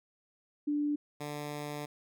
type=tone pair in turn; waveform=sine / 10% pulse; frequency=293.7 / 147.44 Hz; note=D4 / D3; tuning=0 / +7 cents; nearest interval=octave; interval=1193 cents; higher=first; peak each=-28 / -29 dBFS; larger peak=first; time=0.67-0.96 / 1.2-1.86 s; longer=second; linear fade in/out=10 ms; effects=none